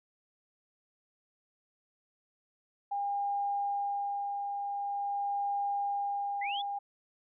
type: tone with tremolo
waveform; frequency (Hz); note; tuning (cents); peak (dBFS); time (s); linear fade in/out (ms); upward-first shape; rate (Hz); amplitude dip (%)
sine; 806; G5; +48; -29; 2.91-6.79; 10; sine; 0.46; 35
type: linear sweep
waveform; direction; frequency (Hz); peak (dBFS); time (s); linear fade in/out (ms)
sine; up; 1916 to 3520; -35; 6.41-6.62; 10
effects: none